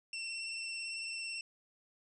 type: tone with vibrato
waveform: 25% pulse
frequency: 2698 Hz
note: E7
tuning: 40 cents sharp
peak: -35 dBFS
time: 0.13-1.41 s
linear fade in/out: 2 ms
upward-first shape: sine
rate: 18 Hz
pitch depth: 24 cents each way
effects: resampled to 24000 Hz + 12-bit